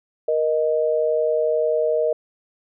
sine tone pair together, 471.1 / 622.3 Hz, A#4 / D#5, +18 / 0 cents, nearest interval perfect fourth, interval 482 cents, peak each -20 dBFS, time 0.28-2.13 s, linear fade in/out 5 ms, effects none

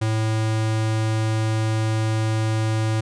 square tone, 110 Hz, A2, in tune, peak -20 dBFS, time 0.01-3.01 s, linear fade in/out 10 ms, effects resampled to 22050 Hz

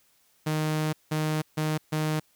sawtooth tone bursts at uneven times, 154.8 Hz, D#3, 9 cents flat, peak -21 dBFS, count 4, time 0.46-0.93 / 1.11-1.42 / 1.57-1.78 / 1.92-2.2 s, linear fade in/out 10 ms, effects white hiss -65 dBFS RMS until 2.35 s

